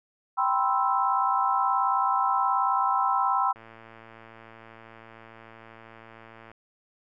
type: chord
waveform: sine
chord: C major seventh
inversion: second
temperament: equal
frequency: 784 / 987.8 / 1046.5 / 1318.5 Hz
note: G5 / B5 / C6 / E6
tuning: 0 / 0 / 0 / 0 cents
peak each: -27 dBFS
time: 0.37-3.53 s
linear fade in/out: 20 ms
type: click train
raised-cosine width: 0.5 ms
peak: -32 dBFS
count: 335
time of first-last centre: 3.56-6.516 s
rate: 113 Hz
effects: none